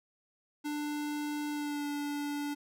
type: tone with pitch glide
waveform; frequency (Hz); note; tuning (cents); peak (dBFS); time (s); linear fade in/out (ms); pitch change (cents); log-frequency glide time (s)
square; 295.9 to 290.1; D4 to D4; +13 to -21; -34; 0.64-2.55; 20; -34; 1.5-1.86
effects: none